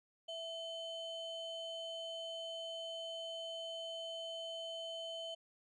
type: ring-modulated tone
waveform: triangle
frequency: 1860 Hz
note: A#6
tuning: 4 cents flat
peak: -37 dBFS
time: 0.28-5.35 s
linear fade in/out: 10 ms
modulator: 1200 Hz
effects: resampled to 24000 Hz